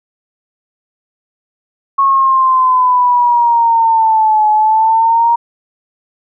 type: exponential two-way sweep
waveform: sine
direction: down then up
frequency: 1100 to 850 to 942 Hz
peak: -7 dBFS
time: 1.98-5.36 s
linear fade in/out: 10 ms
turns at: 4.49 s
effects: none